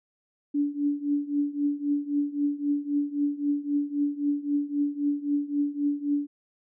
sine tone with tremolo, 288.8 Hz, D4, 29 cents flat, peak -20 dBFS, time 0.54-6.27 s, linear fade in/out 10 ms, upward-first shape triangle, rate 3.8 Hz, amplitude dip 90%, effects none

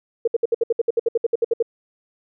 sine tone bursts, 462.2 Hz, A#4, 15 cents flat, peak -14 dBFS, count 16, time 0.25-1.626 s, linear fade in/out 5 ms, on 26 ms, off 64 ms, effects none

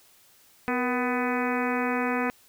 harmonic tone with a mistuned harmonic, 250 Hz, B3, 21 cents sharp, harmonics 1 / 2 / 3 / 4 / 5 / 6 / 7 / 8 / 9 / 10, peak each -28 / -31 / -33 / -34 / -35 / -36 / -36 / -37 / -38 / -38 dBFS, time 0.68-2.3 s, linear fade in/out 0 ms, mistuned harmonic 2, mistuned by -64 cents, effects white hiss -58 dBFS RMS until 2.48 s

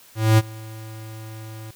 square tone with ADSR envelope, 110 Hz, A2, in tune, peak -11 dBFS, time 0.15-1.71 s, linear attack 230 ms, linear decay 35 ms, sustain -24 dB, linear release 5 ms, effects white hiss -50 dBFS RMS until 1.75 s

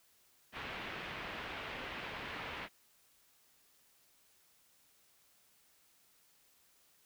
white low-pass noise, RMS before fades -44 dBFS, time 0.52-2.69 s, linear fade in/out 50 ms, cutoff 2900 Hz, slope 24 dB/octave, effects white hiss -69 dBFS RMS until 7.05 s

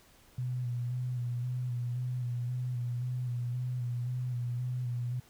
sine tone with vibrato, 123.3 Hz, B2, 2 cents flat, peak -31 dBFS, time 0.38-5.2 s, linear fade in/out 5 ms, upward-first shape square, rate 1.9 Hz, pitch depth 28 cents each way, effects pink hiss -61 dBFS RMS until 5.29 s

